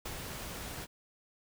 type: noise with ADSR envelope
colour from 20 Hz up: pink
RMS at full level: -39 dBFS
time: 0.05-0.87 s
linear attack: 9 ms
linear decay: 50 ms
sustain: -3 dB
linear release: 36 ms
effects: none